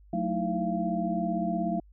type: tone cluster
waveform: sine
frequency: 182.6 / 219.6 / 313.3 / 329.5 / 685 Hz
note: F#3 / A3 / D#4 / E4 / F5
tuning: -23 / -3 / +12 / -1 / -34 cents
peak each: -31 / -32 / -35 / -37 / -31 dBFS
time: 0.13-1.8 s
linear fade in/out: 5 ms
effects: added 50 Hz sine -52 dBFS peak until 1.92 s